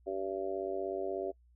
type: harmonic tone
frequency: 96.5 Hz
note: G2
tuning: 27 cents flat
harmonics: 3 / 4 / 5 / 6 / 7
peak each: -45 / -36 / -44 / -40 / -40 dBFS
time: 0.06-1.32 s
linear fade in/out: 20 ms
effects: noise-tail reverb RT60 0.1 s tail -23 dB re dry + added 60 Hz sine -61 dBFS peak until 1.55 s